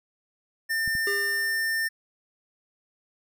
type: tone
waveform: square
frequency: 1800 Hz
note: A6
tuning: 39 cents sharp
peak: -25 dBFS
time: 0.69-1.89 s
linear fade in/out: 20 ms
type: clicks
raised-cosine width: 5 ms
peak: -26 dBFS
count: 2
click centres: 0.877 / 0.952 s
type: tone with exponential decay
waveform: square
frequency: 402.9 Hz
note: G4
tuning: 48 cents sharp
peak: -28 dBFS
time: 1.07-1.86 s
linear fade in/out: 2 ms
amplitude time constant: 170 ms
effects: none